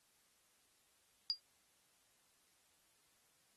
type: tone with exponential decay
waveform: sine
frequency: 4804 Hz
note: D8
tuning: 38 cents sharp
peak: -29 dBFS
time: 1.3-1.4 s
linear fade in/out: 0 ms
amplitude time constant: 20 ms
effects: white hiss -74 dBFS RMS until 3.56 s + AAC 32 kbps